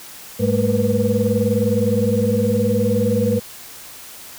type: tone cluster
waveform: sine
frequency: 104.3 / 203.3 / 222.9 / 477.3 / 496.7 Hz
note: G#2 / G#3 / A3 / A#4 / B4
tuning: +8 / -37 / +23 / +41 / +10 cents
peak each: -21 dBFS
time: 0.39-3.4 s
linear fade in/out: 20 ms
effects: tanh soft clip ceiling -5 dBFS + white hiss -38 dBFS RMS until 4.38 s